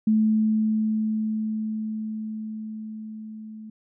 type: tone with level ramp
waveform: sine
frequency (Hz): 217.3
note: A3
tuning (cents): -21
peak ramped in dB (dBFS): -16 to -37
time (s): 0.07-3.7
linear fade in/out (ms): 5
effects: none